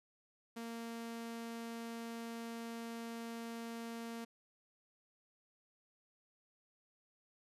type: tone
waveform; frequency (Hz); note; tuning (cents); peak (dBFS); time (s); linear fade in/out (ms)
sawtooth; 230.9; A#3; -16; -39; 0.56-4.25; 10
effects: resampled to 32000 Hz + 13-bit